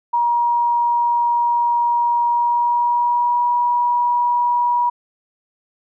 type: tone with pitch glide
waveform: sine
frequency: 951 to 964.8 Hz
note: A#5 to B5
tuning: +34 to -41 cents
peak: -14 dBFS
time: 0.13-4.9 s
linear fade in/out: 10 ms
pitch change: +25 cents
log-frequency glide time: 2.26-3.46 s
effects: none